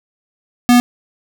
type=tone; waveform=square; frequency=243.9 Hz; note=B3; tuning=21 cents flat; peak=-7 dBFS; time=0.69-0.8 s; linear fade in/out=0 ms; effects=none